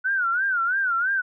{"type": "tone with vibrato", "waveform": "sine", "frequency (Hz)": 1472, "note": "F#6", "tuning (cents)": -9, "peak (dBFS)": -20, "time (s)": [0.04, 1.22], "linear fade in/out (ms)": 20, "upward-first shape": "sine", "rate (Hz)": 3, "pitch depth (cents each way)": 150, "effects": []}